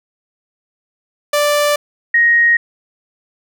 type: tone pair in turn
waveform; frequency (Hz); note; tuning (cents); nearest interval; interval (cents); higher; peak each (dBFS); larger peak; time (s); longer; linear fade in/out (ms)
sawtooth / sine; 587.3 / 1875.4; D5 / A#6; 0 / +10; octave + minor sixth; 2010; second; -8; neither; 1.33-1.76 / 2.14-2.57; neither; 5
effects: none